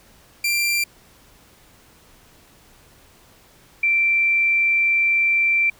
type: tone pair in turn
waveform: sawtooth / sine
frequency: 2368 / 2348 Hz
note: D7 / D7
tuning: +14 / -1 cents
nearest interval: unison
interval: 15 cents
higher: first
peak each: -15 dBFS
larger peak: neither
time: 0.44-0.84 / 3.83-5.7 s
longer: second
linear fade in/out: 5 ms
effects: pink hiss -52 dBFS RMS until 5.79 s